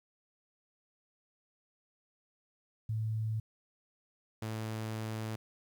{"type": "tone pair in turn", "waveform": ["sine", "sawtooth"], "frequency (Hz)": [110, 110], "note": ["A2", "A2"], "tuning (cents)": [0, 0], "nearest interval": "unison", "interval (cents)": 0, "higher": "neither", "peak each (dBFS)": [-31, -32], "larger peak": "first", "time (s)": [[2.89, 3.4], [4.42, 5.36]], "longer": "second", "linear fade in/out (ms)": 5, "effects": ["11-bit"]}